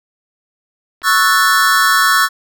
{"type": "clicks", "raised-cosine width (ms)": 0.3, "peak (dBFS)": -22, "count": 2, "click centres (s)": [1.018, 1.021]}
{"type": "chord", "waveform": "square", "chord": "F# minor seventh", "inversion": "second", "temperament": "equal", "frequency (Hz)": [1108.7, 1318.5, 1480, 1760], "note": ["C#6", "E6", "F#6", "A6"], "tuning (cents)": [0, 0, 0, 0], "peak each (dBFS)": -16, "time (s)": [1.03, 2.29], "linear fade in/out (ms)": 50}
{"effects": []}